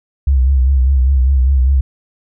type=tone with vibrato; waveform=sine; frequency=66 Hz; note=C2; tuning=16 cents sharp; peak=-8 dBFS; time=0.27-1.81 s; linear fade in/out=5 ms; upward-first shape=sine; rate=5 Hz; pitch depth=84 cents each way; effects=none